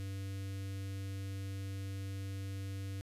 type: tone with notch filter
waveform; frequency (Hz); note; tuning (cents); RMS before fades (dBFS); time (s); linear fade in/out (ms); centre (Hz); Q
square; 97.2; G2; -14; -41; 0-3.01; 0; 880; 0.59
effects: resampled to 32000 Hz